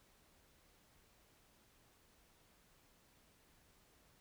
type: silence
effects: pink hiss -70 dBFS RMS until 4.2 s